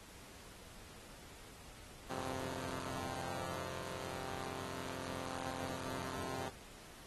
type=chord; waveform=5% pulse; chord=F suspended second; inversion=none; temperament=equal; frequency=87.31 / 98 / 130.81 Hz; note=F2 / G2 / C3; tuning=0 / 0 / 0 cents; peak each=-35 / -38 / -34 dBFS; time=2.09-6.5 s; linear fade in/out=20 ms; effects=pink hiss -56 dBFS RMS until 7.06 s + AAC 32 kbps